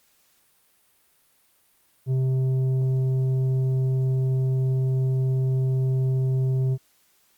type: tone with tanh clipping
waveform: triangle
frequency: 130.81 Hz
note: C3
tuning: in tune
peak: -21 dBFS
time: 2.06-6.78 s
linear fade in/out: 50 ms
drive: 11 dB
effects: white hiss -63 dBFS RMS until 7.37 s + Opus 48 kbps